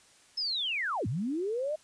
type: linear two-way sweep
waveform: sine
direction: down then up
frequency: 5274 to 94.7 to 631 Hz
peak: -29 dBFS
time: 0.37-1.76 s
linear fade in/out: 10 ms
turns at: 1.07 s
effects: white hiss -60 dBFS RMS until 1.83 s + resampled to 22050 Hz